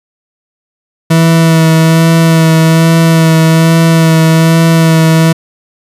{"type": "tone with vibrato", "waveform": "40% pulse", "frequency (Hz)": 162.8, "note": "E3", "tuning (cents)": -21, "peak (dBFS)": -3, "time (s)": [1.1, 5.33], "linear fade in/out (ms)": 10, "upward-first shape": "sine", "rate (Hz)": 1.2, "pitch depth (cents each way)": 19, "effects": ["resampled to 32000 Hz"]}